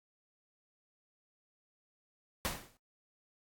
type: noise with exponential decay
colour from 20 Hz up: pink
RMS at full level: -32 dBFS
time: 2.45-2.77 s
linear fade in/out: 0 ms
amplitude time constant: 68 ms
effects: noise-tail reverb RT60 0.1 s tail -17 dB re dry + AAC 64 kbps